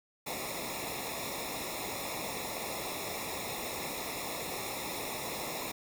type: noise with comb filter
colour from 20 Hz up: pink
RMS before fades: -38 dBFS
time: 0.26-5.72 s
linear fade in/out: 10 ms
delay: 0.65 ms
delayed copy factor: -0.95
effects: none